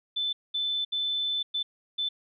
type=tone bursts at uneven times; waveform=sine; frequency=3520 Hz; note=A7; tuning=in tune; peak=-26 dBFS; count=5; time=0.16-0.33 / 0.54-0.85 / 0.92-1.43 / 1.54-1.63 / 1.98-2.09 s; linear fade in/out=10 ms; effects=none